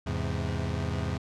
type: chord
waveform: 30% pulse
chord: E augmented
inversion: none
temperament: equal with one note detuned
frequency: 82.41 / 102.93 / 130.81 Hz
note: E2 / G#2 / B#2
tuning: 0 / -15 / 0 cents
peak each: -29 / -31 / -32 dBFS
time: 0.06-1.18 s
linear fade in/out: 10 ms
effects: low-pass 6000 Hz 12 dB/octave